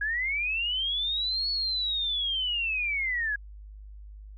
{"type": "linear two-way sweep", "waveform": "sine", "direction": "up then down", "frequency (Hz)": [1636, 4421, 1636], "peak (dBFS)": -26, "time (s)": [0.01, 3.36], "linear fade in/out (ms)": 5, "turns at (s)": 1.5, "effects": ["added 51 Hz sine -42 dBFS peak until 4.37 s"]}